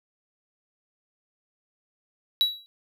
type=tone with exponential decay; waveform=triangle; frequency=3901 Hz; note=B7; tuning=22 cents flat; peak=-14 dBFS; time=2.41-2.66 s; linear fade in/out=0 ms; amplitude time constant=54 ms; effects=none